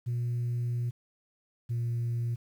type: tone pair in turn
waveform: sine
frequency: 120.4 / 118.19 Hz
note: B2 / A#2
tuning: -44 / +24 cents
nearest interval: unison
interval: 32 cents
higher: first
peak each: -26 dBFS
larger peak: neither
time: 0.06-0.91 / 1.69-2.36 s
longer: first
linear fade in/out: 20 ms
effects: tanh soft clip ceiling -26 dBFS + 10-bit